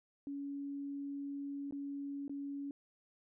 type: tone with dropouts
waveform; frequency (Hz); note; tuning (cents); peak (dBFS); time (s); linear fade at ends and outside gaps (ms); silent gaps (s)
sine; 281.3; C#4; +26; -39; 0.27-2.71; 1; 1.71-1.724 / 2.28-2.295
effects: none